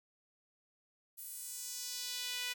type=tone with high-pass filter sweep; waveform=sawtooth; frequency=493.9 Hz; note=B4; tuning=in tune; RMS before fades=-42 dBFS; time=1.17-2.54 s; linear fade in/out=20 ms; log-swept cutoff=12000 to 2400 Hz; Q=1.5; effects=none